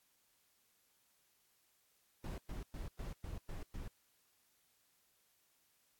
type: noise bursts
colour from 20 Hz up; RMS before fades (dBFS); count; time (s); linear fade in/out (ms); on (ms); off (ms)
brown; -44; 7; 2.24-3.88; 2; 140; 110
effects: white hiss -75 dBFS RMS until 5.99 s + AAC 64 kbps